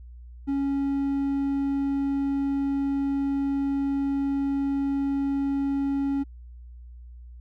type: tone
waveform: triangle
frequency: 277.2 Hz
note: C#4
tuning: in tune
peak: -21 dBFS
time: 0.47-6.24 s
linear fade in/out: 20 ms
effects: added 60 Hz sine -41 dBFS peak until 7.4 s